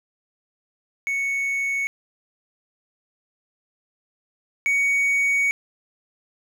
triangle tone pair in turn, 2217 / 2240 Hz, C#7 / C#7, 0 / +18 cents, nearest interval unison, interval 18 cents, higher second, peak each -20 / -16 dBFS, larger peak second, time 1.07-1.87 / 4.66-5.51 s, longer second, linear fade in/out 0 ms, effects none

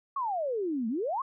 sine exponential two-way sweep, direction down then up, 1144 to 213.8 to 1144 Hz, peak -28 dBFS, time 0.16-1.22 s, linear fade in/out 5 ms, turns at 0.88 s, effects none

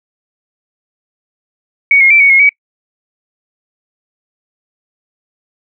sine tone with pitch steps, 2237 / 2149 / 2336 / 2231 / 2160 / 2269 Hz, C#7 / C7 / D7 / C#7 / C#7 / C#7, +15 / +46 / -10 / +11 / -45 / +40 cents, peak -4 dBFS, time 1.91-2.492 s, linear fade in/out 2 ms, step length 97 ms, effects noise-tail reverb RT60 0.1 s tail -25 dB re dry

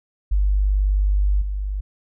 sine tone with level steps, 49.51 Hz, G1, 18 cents sharp, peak -15 / -22 dBFS, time 0.31-1.81 s, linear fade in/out 10 ms, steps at 1.41 s, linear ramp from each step 10 ms, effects none

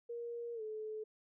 sine tone with pitch glide, 471.5 to 432.4 Hz, A#4 to A4, +20 to -30 cents, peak -40 dBFS, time 0.09-1.04 s, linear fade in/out 10 ms, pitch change -150 cents, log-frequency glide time 0.54-0.62 s, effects none

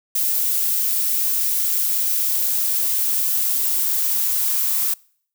violet noise with high-pass filter sweep, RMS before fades -20 dBFS, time 0.15-4.94 s, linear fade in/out 5 ms, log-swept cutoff 250 to 1100 Hz, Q 3, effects noise-tail reverb RT60 0.6 s tail -26 dB re dry

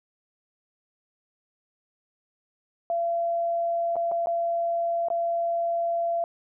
sine tone with dropouts, 680 Hz, F5, 46 cents flat, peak -23 dBFS, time 2.9-6.24 s, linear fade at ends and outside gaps 1 ms, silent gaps 3.957-3.965 / 4.115-4.119 / 4.26-4.27 / 5.085-5.102 s, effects none

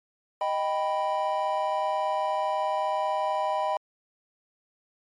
triangle chord, Eb augmented, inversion none, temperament equal, 622.3 / 784 / 987.8 Hz, Eb5 / G5 / B5, 0 / 0 / 0 cents, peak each -27 dBFS, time 0.41-3.77 s, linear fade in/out 2 ms, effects MP3 48 kbps

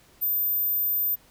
sine tone, 13770 Hz, A9, 39 cents flat, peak -22 dBFS, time 0.21-1.16 s, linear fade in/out 20 ms, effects pink hiss -57 dBFS RMS until 1.3 s

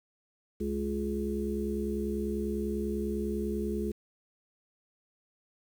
harmonic tone, 70.1 Hz, C#2, 20 cents sharp, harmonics 1 / 3 / 5 / 6, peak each -37 / -33 / -35 / -36 dBFS, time 0.6-3.92 s, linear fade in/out 10 ms, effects 9-bit

